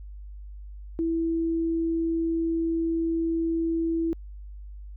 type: tone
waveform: sine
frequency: 329.6 Hz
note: E4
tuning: in tune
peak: -23 dBFS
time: 0.99-4.13 s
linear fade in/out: 0 ms
effects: added 50 Hz sine -38 dBFS peak until 4.96 s